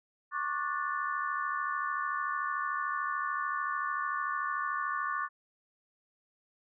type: chord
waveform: sine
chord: D major seventh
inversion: third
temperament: just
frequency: 1101.2 / 1174.7 / 1468.3 / 1762 Hz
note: C#6 / D6 / F#6 / A6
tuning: -12 / 0 / -14 / +2 cents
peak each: -35 / -35 / -38 / -38 dBFS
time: 0.31-5.29 s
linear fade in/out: 50 ms
effects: none